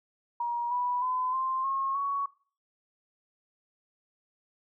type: tone with pitch steps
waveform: sine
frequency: 951 / 982.3 / 1014.6 / 1047.9 / 1082.4 / 1117.9 Hz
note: A#5 / B5 / B5 / C6 / C#6 / C#6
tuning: +34 / -10 / +46 / +2 / -42 / +14 cents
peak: -27 dBFS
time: 0.4-2.26 s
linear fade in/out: 5 ms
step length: 310 ms
effects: noise-tail reverb RT60 0.4 s tail -19 dB re dry